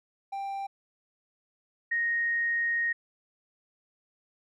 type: tone pair in turn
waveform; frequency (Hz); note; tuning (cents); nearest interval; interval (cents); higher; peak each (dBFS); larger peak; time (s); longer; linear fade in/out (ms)
triangle / sine; 788 / 1866.1; G5 / A#6; +9 / +1; octave + minor third; 1492; second; -30 / -25; second; 0.32-0.67 / 1.91-2.93; second; 10
effects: none